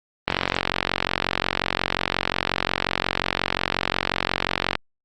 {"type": "click train", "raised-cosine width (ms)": 0.3, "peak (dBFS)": -3, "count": 205, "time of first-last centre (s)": [0.28, 4.754], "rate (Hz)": 45.6, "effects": ["Opus 24 kbps"]}